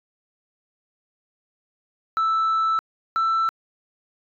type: tone pair in turn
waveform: sine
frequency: 1318.5 / 1330.7 Hz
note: E6 / E6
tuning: 0 / +16 cents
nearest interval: unison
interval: 16 cents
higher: second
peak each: -16 dBFS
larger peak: neither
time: 2.17-2.79 / 3.16-3.49 s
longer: first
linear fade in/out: 0 ms
effects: tanh soft clip ceiling -17 dBFS